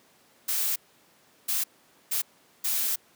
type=noise bursts at uneven times; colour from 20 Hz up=blue; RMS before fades=-27 dBFS; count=4; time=0.48-0.76 / 1.48-1.64 / 2.11-2.22 / 2.64-2.96 s; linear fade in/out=10 ms; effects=pink hiss -60 dBFS RMS until 3.15 s + high-pass 200 Hz 12 dB/octave